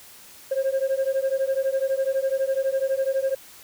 sine beating tone pair, 530 / 542 Hz, C5 / C#5, +22 / -39 cents, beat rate 12 Hz, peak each -22 dBFS, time 0.51-3.35 s, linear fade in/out 10 ms, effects tanh soft clip ceiling -18 dBFS + white hiss -47 dBFS RMS until 3.63 s

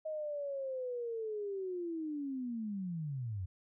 sine linear sweep, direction down, 631 to 86.5 Hz, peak -36 dBFS, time 0.05-3.46 s, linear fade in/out 10 ms, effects none

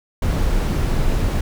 brown noise, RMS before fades -18 dBFS, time 0.22-1.41 s, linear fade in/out 5 ms, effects none

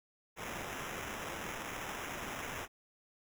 white noise with sample-and-hold, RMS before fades -42 dBFS, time 0.36-2.68 s, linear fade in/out 50 ms, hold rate 4410 Hz, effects none

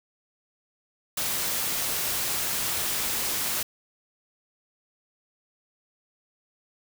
white noise, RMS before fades -28 dBFS, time 1.17-3.63 s, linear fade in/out 5 ms, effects none

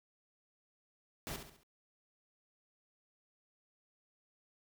pink noise with echo, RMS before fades -42 dBFS, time 1.27-1.36 s, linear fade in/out 0 ms, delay 68 ms, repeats 4, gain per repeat -7 dB, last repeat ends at 1.632 s, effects none

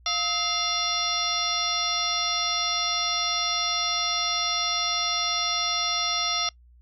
harmonic tone with a mistuned harmonic, 698.5 Hz, F5, in tune, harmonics 1 / 2 / 3 / 4 / 5 / 6 / 7 / 8, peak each -35 / -31 / -34 / -35 / -29 / -32 / -36 / -29 dBFS, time 0.06-6.49 s, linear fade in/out 2 ms, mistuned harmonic 2, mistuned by -140 cents, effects noise-tail reverb RT60 0.1 s tail -23 dB re dry + added 60 Hz sine -51 dBFS peak until 6.81 s

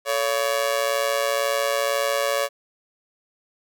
sawtooth tone with amplitude modulation, 564 Hz, C#5, 30 cents sharp, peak -13 dBFS, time 0.05-2.49 s, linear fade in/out 50 ms, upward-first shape sine, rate 122 Hz, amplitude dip 85%, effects none

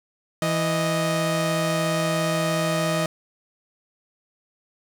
sawtooth tone pair together, 164.83 / 622.3 Hz, E3 / D#5, 0 / 0 cents, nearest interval octave + major seventh, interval 2300 cents, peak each -20 dBFS, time 0.42-3.06 s, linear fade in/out 2 ms, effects low-pass 12000 Hz 12 dB/octave + 7-bit

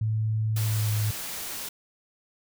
sine tone with pitch glide, 109.4 to 106.53 Hz, A2 to G#2, -9 to +45 cents, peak -23 dBFS, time 0.01-1.11 s, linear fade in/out 5 ms, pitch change -46 cents, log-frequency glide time 0.59-0.93 s
white noise, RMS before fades -35 dBFS, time 0.56-1.69 s, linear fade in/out 5 ms
effects none

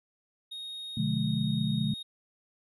triangle tone, 3729 Hz, A#7, in tune, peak -36 dBFS, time 0.51-2.03 s, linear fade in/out 10 ms
sine chord, B diminished seventh, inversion none, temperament just, 123.47 / 148.16 / 177.8 / 213.4 Hz, B2 / D3 / F3 / Ab3, 0 / +16 / +31 / +47 cents, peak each -33 / -31 / -34 / -30 dBFS, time 0.97-1.94 s, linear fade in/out 5 ms
effects resampled to 32000 Hz

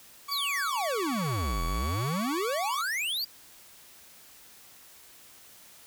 40% pulse tone, 1129 Hz, C#6, 31 cents sharp, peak -33 dBFS, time 0.28-2.82 s, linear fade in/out 10 ms
square exponential two-way sweep, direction down then up, 4879 to 38.66 to 4879 Hz, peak -29 dBFS, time 0.31-3.25 s, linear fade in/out 10 ms, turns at 1.64 s
effects white hiss -53 dBFS RMS until 5.86 s

